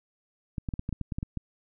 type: clicks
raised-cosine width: 5 ms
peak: -19 dBFS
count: 11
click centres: 0.582 / 0.688 / 0.738 / 0.794 / 0.891 / 0.927 / 1.013 / 1.122 / 1.185 / 1.229 / 1.373 s
effects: none